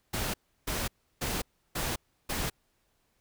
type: noise bursts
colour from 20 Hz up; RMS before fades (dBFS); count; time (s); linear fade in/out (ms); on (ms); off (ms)
pink; -32; 5; 0.13-2.5; 10; 210; 330
effects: pink hiss -73 dBFS RMS until 3.2 s